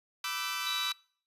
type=chord; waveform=15% pulse; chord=E minor seventh; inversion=second; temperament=equal with one note detuned; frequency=987.8 / 1174.7 / 1318.5 / 1527.8 Hz; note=B5 / D6 / E6 / G6; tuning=0 / 0 / 0 / -45 cents; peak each=-35 / -31 / -32 / -32 dBFS; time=0.24-0.92 s; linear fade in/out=2 ms
type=tone; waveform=sine; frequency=3900 Hz; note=B7; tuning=23 cents flat; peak=-33 dBFS; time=0.66-0.93 s; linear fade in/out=10 ms
effects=noise-tail reverb RT60 0.5 s tail -25 dB re dry + resampled to 32000 Hz